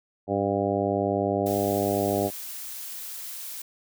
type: harmonic tone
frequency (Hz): 100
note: G2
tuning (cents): +35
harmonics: 1 / 2 / 3 / 4 / 5 / 6 / 7 / 8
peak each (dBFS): -33 / -31 / -30 / -29 / -31 / -29 / -30 / -35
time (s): 0.27-2.31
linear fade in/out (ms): 50
type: noise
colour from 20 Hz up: blue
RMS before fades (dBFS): -37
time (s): 1.46-3.62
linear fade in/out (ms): 5
effects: none